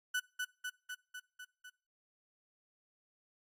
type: tone with echo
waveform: 35% pulse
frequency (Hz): 1491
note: F#6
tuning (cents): +13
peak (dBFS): -30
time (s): 0.14-0.2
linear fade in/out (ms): 10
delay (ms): 250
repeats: 6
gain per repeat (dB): -3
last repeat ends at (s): 1.7
effects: noise-tail reverb RT60 0.4 s tail -24 dB re dry + AAC 64 kbps